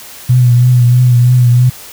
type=tone with vibrato; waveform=sine; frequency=123.47 Hz; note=B2; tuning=in tune; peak=-4 dBFS; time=0.29-1.7 s; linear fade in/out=10 ms; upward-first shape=triangle; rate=3.1 Hz; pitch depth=45 cents each way; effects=white hiss -32 dBFS RMS until 1.92 s